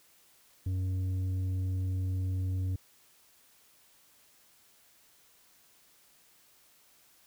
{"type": "tone with tanh clipping", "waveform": "sine", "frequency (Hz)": 93.1, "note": "F#2", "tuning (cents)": 11, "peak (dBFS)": -30, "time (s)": [0.66, 2.76], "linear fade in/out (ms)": 5, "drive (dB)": 6, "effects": ["white hiss -63 dBFS RMS until 7.26 s"]}